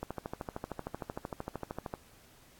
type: click train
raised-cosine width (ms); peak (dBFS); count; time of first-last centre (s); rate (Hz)
1; -22; 26; 0.03-1.938; 13.1
effects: pink hiss -60 dBFS RMS until 2.59 s + AAC 64 kbps